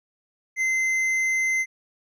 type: tone with hard clipping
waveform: sine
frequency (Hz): 2067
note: C7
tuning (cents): -22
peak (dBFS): -22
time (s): 0.56-1.66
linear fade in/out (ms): 50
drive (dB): 6
effects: none